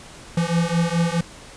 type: beating tone pair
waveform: square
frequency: 166.8 / 171.5 Hz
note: E3 / F3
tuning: +21 / -31 cents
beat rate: 4.7 Hz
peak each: -22 dBFS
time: 0.37-1.21 s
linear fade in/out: 5 ms
effects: pink hiss -42 dBFS RMS until 1.56 s + resampled to 22050 Hz